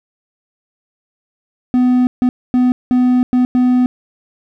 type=tone bursts at uneven times; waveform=triangle; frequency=250 Hz; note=B3; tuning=21 cents sharp; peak=-7 dBFS; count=6; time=1.74-2.07 / 2.22-2.29 / 2.54-2.72 / 2.91-3.23 / 3.33-3.45 / 3.55-3.86 s; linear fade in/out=0 ms; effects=none